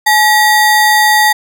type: ring-modulated tone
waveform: square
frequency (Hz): 1386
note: F6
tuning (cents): -14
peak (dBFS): -4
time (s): 0.06-1.33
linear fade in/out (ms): 10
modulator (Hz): 531
effects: none